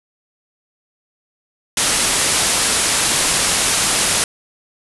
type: low-pass noise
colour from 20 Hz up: white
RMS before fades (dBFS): -17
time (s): 1.77-4.24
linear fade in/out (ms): 2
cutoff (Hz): 11000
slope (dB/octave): 96
effects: none